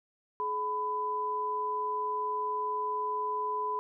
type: tone pair together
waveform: sine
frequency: 424.4 / 1000 Hz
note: G#4 / B5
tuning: +38 / +21 cents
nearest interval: octave + minor third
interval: 1483 cents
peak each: -37 / -30 dBFS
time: 0.4-3.79 s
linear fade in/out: 0 ms
effects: none